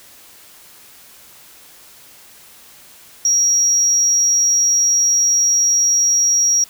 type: tone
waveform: sine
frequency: 5670 Hz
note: F8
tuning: 25 cents sharp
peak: -10 dBFS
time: 3.25-6.64 s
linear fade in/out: 2 ms
effects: tanh soft clip ceiling -9 dBFS + white hiss -44 dBFS RMS until 6.69 s